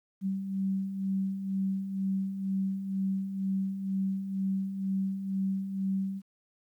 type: beating tone pair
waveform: sine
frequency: 191.2 / 193.3 Hz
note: G3 / G3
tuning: -43 / -24 cents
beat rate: 2.1 Hz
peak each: -37 / -29 dBFS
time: 0.21-6.22 s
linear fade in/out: 50 ms
effects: 11-bit